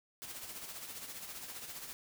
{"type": "noise with tremolo", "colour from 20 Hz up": "white", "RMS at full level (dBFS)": -44, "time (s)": [0.22, 1.93], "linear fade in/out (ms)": 0, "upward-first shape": "sine", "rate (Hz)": 15, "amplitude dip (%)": 50, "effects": []}